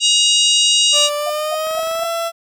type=harmonic tone; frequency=951 Hz; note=A#5; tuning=34 cents sharp; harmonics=3 / 4 / 5 / 6 / 7 / 8 / 9; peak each=-14 / -16 / -23 / -22 / -23 / -22 / -26 dBFS; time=0-1.1 s; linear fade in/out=50 ms
type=tone with pitch glide; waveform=30% pulse; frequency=587.3 to 670.7 Hz; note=D5 to E5; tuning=0 to +30 cents; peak=-16 dBFS; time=0.92-2.32 s; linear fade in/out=50 ms; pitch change=+230 cents; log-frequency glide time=1.16-2.08 s
type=tone bursts; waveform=sine; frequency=691 Hz; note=F5; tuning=19 cents flat; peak=-21 dBFS; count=4; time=1.26-2.058 s; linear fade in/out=10 ms; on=42 ms; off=210 ms
type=click train; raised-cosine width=0.5 ms; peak=-22 dBFS; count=10; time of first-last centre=1.67-2.034 s; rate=24.7 Hz
effects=none